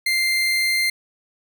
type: tone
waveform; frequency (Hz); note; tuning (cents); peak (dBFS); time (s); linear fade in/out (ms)
30% pulse; 2093; C7; 0; -15; 0.06-0.9; 5
effects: none